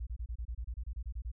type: tone bursts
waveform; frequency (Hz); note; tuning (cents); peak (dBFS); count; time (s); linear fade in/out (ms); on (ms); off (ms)
sine; 58; A#1; -8; -35; 14; 0-1.317; 10; 69; 27
effects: none